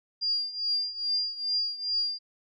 sine tone with tremolo, 4801 Hz, D8, 37 cents sharp, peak -23 dBFS, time 0.21-2.19 s, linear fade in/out 20 ms, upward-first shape triangle, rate 2.4 Hz, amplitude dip 85%, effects none

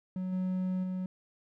triangle tone with level steps, 185 Hz, F#3, in tune, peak -30 / -27 / -30 dBFS, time 0.16-1.06 s, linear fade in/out 2 ms, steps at 0.32 / 0.83 s, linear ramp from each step 10 ms, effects none

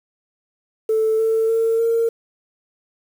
sine tone with pitch steps, 440 / 446.4 / 452.9 / 459.5 Hz, A4 / A4 / A#4 / A#4, 0 / +25 / -50 / -25 cents, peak -14 dBFS, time 0.89-2.09 s, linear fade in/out 5 ms, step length 300 ms, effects tanh soft clip ceiling -11 dBFS + 7-bit

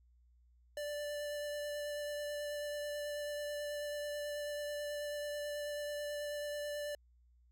square tone with vibrato, 587.3 Hz, D5, in tune, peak -39 dBFS, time 0.77-6.95 s, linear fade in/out 2 ms, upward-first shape sine, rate 9.2 Hz, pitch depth 10 cents each way, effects added 60 Hz sine -64 dBFS peak until 7.51 s

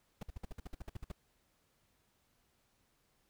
brown noise bursts, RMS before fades -42 dBFS, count 13, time 0.21-1.118 s, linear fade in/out 5 ms, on 20 ms, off 54 ms, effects pink hiss -75 dBFS RMS until 3.29 s

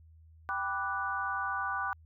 sine chord, G major seventh, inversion none, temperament equal, 784 / 987.8 / 1174.7 / 1480 Hz, G5 / B5 / D6 / F#6, 0 / 0 / 0 / 0 cents, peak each -38 / -39 / -35 / -35 dBFS, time 0.49-1.93 s, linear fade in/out 0 ms, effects added 80 Hz sine -54 dBFS peak until 2.05 s

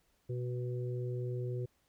harmonic tone, 123.47 Hz, B2, in tune, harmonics 1 / 3 / 4, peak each -35 / -41 / -46 dBFS, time 0.29-1.66 s, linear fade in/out 10 ms, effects pink hiss -74 dBFS RMS until 1.88 s

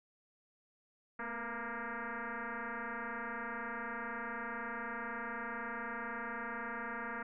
sine tone with frequency modulation, 220 Hz, A3, in tune, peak -38 dBFS, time 1.19-7.23 s, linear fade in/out 5 ms, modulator 234 Hz, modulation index 7.5, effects none

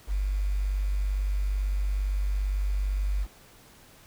sine tone with quantisation, 48.86 Hz, G1, 5 cents flat, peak -24 dBFS, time 0.07-3.27 s, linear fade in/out 50 ms, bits 8, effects pink hiss -54 dBFS RMS until 4.06 s

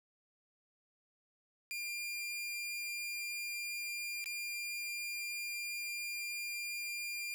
sawtooth tone with dropouts, 2399 Hz, D7, 36 cents sharp, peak -35 dBFS, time 1.71-7.34 s, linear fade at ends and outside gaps 0 ms, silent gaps 4.242-4.259 s, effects none

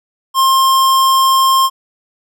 square tone, 1062 Hz, C6, 25 cents sharp, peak -9 dBFS, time 0.34-1.7 s, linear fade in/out 50 ms, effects none

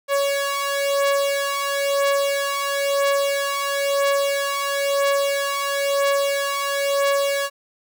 sawtooth beating tone pair, 559 / 560 Hz, C#5 / C#5, +14 / +18 cents, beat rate 1 Hz, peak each -20 / -17 dBFS, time 0.08-7.5 s, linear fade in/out 50 ms, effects none

